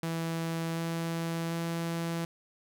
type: tone with pitch steps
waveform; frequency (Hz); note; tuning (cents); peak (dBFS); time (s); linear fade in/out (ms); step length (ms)
sawtooth; 164.81 / 166.05 / 167.3; E3 / E3 / E3; 0 / +13 / +26; -27; 0.03-2.25; 2; 740
effects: none